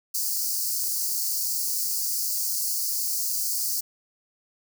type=high-pass noise; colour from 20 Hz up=white; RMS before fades=-27 dBFS; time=0.14-3.81 s; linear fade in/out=10 ms; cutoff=4400 Hz; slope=96 dB/octave; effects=none